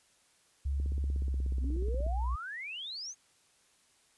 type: tone with pitch glide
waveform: sine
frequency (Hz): 69.3 to 60.68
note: C#2 to B1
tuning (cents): 0 to -30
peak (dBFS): -29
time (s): 0.65-2.36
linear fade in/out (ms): 10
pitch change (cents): -230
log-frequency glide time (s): 1.05-1.98
type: click train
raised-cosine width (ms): 3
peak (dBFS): -32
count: 22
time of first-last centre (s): 0.8-2.065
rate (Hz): 16.6
type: exponential sweep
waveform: sine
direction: up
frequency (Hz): 237.5 to 6600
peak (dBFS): -38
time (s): 1.6-3.15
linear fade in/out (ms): 50
effects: white hiss -67 dBFS RMS until 4.17 s + resampled to 24000 Hz